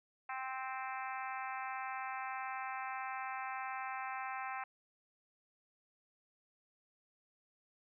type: harmonic tone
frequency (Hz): 261.6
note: C4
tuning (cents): 0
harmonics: 3 / 4 / 5 / 6 / 7 / 8 / 9 / 10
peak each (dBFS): -43 / -45 / -47 / -49 / -50 / -51 / -52 / -53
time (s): 0.29-4.64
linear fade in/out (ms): 5
effects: none